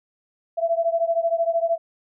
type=beating tone pair; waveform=sine; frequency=664 / 677 Hz; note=E5 / E5; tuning=+12 / +46 cents; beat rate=13 Hz; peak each=-21 / -23 dBFS; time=0.57-1.78 s; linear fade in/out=20 ms; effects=none